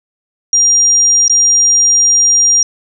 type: tone with dropouts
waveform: sine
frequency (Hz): 5700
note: F8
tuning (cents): +34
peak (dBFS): -6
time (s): 0.53-2.63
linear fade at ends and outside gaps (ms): 2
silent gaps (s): 1.281-1.297
effects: none